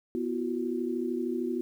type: chord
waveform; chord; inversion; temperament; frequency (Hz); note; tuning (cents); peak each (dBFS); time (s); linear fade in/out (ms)
sine; B suspended fourth; none; equal with one note detuned; 246.9 / 336.9 / 370; B3 / E4 / F#4; 0 / +38 / 0; -32 / -33 / -33; 0.15-1.61; 0
effects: 10-bit